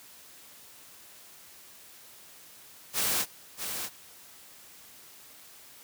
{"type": "noise with echo", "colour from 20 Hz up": "white", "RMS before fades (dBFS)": -28, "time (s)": [2.93, 3.26], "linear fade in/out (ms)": 50, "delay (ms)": 640, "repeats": 1, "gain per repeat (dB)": -7, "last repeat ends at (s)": 3.9, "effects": ["white hiss -52 dBFS RMS until 5.83 s", "high-pass 60 Hz 12 dB/octave"]}